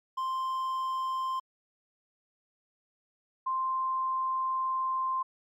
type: tone pair in turn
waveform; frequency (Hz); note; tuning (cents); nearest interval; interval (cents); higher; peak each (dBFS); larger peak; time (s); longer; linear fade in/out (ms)
triangle / sine; 1046.5 / 1046.5; C6 / C6; 0 / 0; unison; 0; neither; -27; neither; 0.17-1.4 / 3.46-5.23; second; 10
effects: MP3 96 kbps